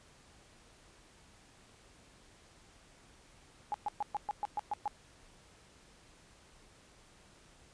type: tone bursts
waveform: sine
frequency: 832 Hz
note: G#5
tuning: 3 cents sharp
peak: -31 dBFS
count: 9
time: 3.72-4.878 s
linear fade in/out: 0 ms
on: 22 ms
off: 120 ms
effects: pink hiss -61 dBFS RMS until 7.73 s + resampled to 22050 Hz